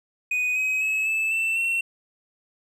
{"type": "tone with pitch steps", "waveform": "triangle", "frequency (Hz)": [2489, 2533, 2577, 2622, 2668, 2714], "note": ["D#7", "D#7", "E7", "E7", "E7", "E7"], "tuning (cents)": [0, 30, -40, -10, 20, 50], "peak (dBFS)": -20, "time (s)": [0.31, 1.81], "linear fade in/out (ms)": 5, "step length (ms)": 250, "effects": []}